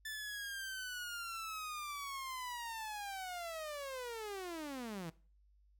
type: linear sweep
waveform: sawtooth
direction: down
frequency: 1760 to 155.56 Hz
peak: -38 dBFS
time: 0.05-5.1 s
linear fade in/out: 5 ms
effects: noise-tail reverb RT60 0.4 s tail -20 dB re dry + added 50 Hz sine -65 dBFS peak until 5.79 s